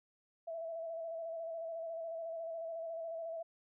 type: tone with vibrato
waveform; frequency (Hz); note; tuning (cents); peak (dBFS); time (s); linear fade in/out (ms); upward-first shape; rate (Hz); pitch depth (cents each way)
sine; 659.3; E5; 0; -39; 0.47-3.43; 10; square; 14; 27
effects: none